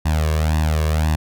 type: tone with flanger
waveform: sawtooth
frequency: 77.78 Hz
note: D#2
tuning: in tune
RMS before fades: -18 dBFS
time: 0.05-1.16 s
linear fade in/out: 10 ms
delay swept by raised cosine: 1.1 to 1.82 ms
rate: 1.9 Hz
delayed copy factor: +0.95
effects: none